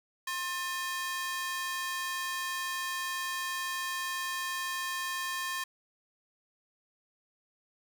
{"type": "ring-modulated tone", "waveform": "sawtooth", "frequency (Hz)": 1424, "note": "F6", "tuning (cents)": 33, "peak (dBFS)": -26, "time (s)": [0.27, 5.64], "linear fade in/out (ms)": 5, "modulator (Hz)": 361, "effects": []}